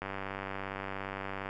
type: click train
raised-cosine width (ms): 0.5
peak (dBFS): -22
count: 144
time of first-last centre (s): 0.02-1.49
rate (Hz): 97.3
effects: none